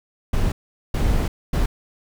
brown noise bursts at uneven times, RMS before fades -19 dBFS, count 3, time 0.33-0.52 / 0.94-1.28 / 1.53-1.66 s, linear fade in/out 5 ms, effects none

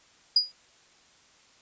sine tone with exponential decay, 4897 Hz, D#8, 28 cents flat, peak -14 dBFS, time 0.36-0.52 s, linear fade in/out 5 ms, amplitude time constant 34 ms, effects white hiss -59 dBFS RMS until 1.61 s + resampled to 16000 Hz

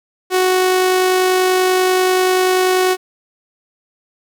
sawtooth tone with amplitude modulation, 370 Hz, F#4, in tune, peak -7 dBFS, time 0.3-2.97 s, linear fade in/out 50 ms, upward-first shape sine, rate 50.3 Hz, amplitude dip 25%, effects none

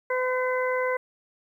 harmonic tone, 508 Hz, B4, 49 cents sharp, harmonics 1 / 2 / 3 / 4, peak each -25 / -30 / -33 / -32 dBFS, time 0.1-0.97 s, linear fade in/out 5 ms, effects 10-bit

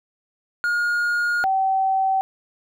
triangle / sine tone pair in turn, 1428 / 767.9 Hz, F6 / G5, +38 / -36 cents, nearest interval major seventh, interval 1074 cents, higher first, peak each -17 dBFS, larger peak neither, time 0.64-1.44 / 1.44-2.21 s, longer first, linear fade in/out 0 ms, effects none

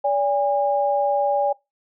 sine tone pair together, 574 / 813.2 Hz, D5 / G#5, -40 / -37 cents, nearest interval tritone, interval 603 cents, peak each -20 dBFS, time 0.04-1.53 s, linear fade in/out 10 ms, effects noise-tail reverb RT60 0.2 s tail -22 dB re dry

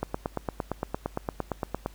click train, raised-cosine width 1 ms, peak -14 dBFS, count 17, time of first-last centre 0.03-1.861 s, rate 8.74 Hz, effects added 50 Hz sine -48 dBFS peak until 1.94 s + pink hiss -56 dBFS RMS until 1.94 s

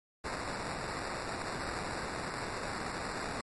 white noise with sample-and-hold, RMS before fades -38 dBFS, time 0.24-3.41 s, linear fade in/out 5 ms, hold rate 3150 Hz, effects low-pass 11000 Hz 12 dB/octave + MP3 48 kbps

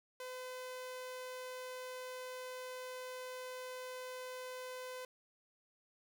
sawtooth tone, 508 Hz, B4, 49 cents sharp, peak -40 dBFS, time 0.2-5.05 s, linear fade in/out 2 ms, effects none

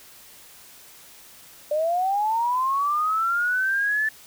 sine linear sweep, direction up, 587.3 to 1760 Hz, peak -20 dBFS, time 1.71-4.09 s, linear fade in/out 5 ms, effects white hiss -48 dBFS RMS until 4.26 s

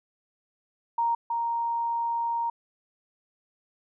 sine tone pair in turn, 932.3 / 932.3 Hz, A#5 / A#5, 0 / 0 cents, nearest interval unison, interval 0 cents, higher neither, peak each -22 / -25 dBFS, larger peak first, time 0.98-1.15 / 1.3-2.5 s, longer second, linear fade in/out 5 ms, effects none

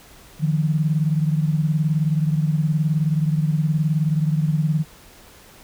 sine beating tone pair, 152 / 171 Hz, D#3 / F3, -40 / -36 cents, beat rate 19 Hz, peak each -18 / -23 dBFS, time 0.39-4.85 s, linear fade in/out 50 ms, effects pink hiss -47 dBFS RMS until 5.63 s

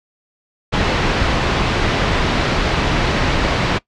pink low-pass noise, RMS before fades -17 dBFS, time 0.72-3.79 s, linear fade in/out 20 ms, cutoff 3900 Hz, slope 12 dB/octave, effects noise-tail reverb RT60 0.1 s tail -21 dB re dry + low-pass 6000 Hz 12 dB/octave

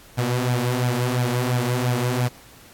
sawtooth tone with flanger, 123.47 Hz, B2, in tune, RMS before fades -22 dBFS, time 0.17-2.29 s, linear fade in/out 20 ms, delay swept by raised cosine 1.2 to 6.2 ms, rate 2.9 Hz, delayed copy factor +0.65, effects pink hiss -48 dBFS RMS until 2.73 s + AAC 64 kbps

